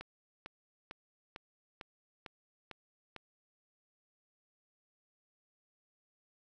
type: click train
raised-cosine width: 0.3 ms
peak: -28 dBFS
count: 8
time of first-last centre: 0.01-3.163 s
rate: 2.22 Hz
effects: none